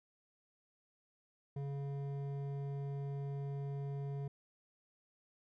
sine tone with hard clipping, 140 Hz, C#3, 18 cents sharp, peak -40 dBFS, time 1.56-4.28 s, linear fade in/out 5 ms, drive 10 dB, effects none

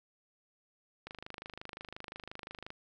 click train, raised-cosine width 0.3 ms, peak -27 dBFS, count 43, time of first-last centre 1.07-2.704 s, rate 25.7 Hz, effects none

